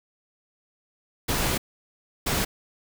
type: noise bursts at uneven times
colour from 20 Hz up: pink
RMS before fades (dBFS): -25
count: 2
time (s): 1.28-1.58 / 2.26-2.45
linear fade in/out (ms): 10
effects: none